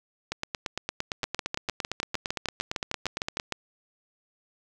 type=two click trains; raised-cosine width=0.2 ms; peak=-11 / -12 dBFS; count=16 / 28; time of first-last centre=1.24-3.523 / 0.32-3.399 s; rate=6.57 / 8.77 Hz; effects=none